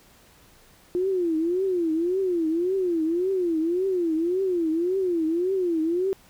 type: tone with vibrato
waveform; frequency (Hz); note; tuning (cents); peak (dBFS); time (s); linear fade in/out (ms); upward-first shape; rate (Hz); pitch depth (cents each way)
sine; 349.2; F4; 0; -21; 0.95-6.13; 0; triangle; 1.8; 200
effects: pink hiss -55 dBFS RMS until 6.29 s